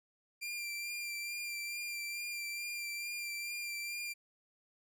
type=tone with vibrato; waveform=sawtooth; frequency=2375 Hz; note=D7; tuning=19 cents sharp; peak=-35 dBFS; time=0.41-4.14 s; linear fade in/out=20 ms; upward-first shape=sine; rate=2.3 Hz; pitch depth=21 cents each way; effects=none